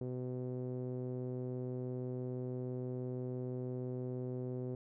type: tone with low-pass filter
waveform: sawtooth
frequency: 126.1 Hz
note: B2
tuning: 36 cents sharp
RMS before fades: -40 dBFS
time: 0.01-4.75 s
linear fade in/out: 2 ms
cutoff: 430 Hz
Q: 2.5
effects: none